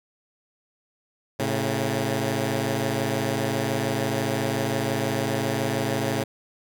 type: tone pair together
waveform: 10% pulse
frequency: 110 / 135.79 Hz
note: A2 / C#3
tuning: 0 / -35 cents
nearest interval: major third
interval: 365 cents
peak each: -18 dBFS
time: 1.39-6.24 s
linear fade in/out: 10 ms
effects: none